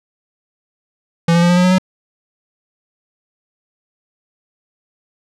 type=tone with pitch steps; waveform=square; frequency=168.3 / 171.14 / 174.03 / 176.97 / 179.96 / 183 / 186.09 Hz; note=E3 / F3 / F3 / F3 / F#3 / F#3 / F#3; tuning=+36 / -35 / -6 / +23 / -48 / -19 / +10 cents; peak=-10 dBFS; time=1.28-1.784 s; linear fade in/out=5 ms; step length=72 ms; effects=low-pass 7000 Hz 12 dB/octave